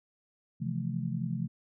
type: chord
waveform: sine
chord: F major seventh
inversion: second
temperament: just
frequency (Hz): 130.96 / 163.7 / 174.61 / 218.3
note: C3 / E3 / F3 / A3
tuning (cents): +2 / -12 / 0 / -13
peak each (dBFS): -35 / -36 / -36 / -37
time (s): 0.6-1.48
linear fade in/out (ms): 20
effects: none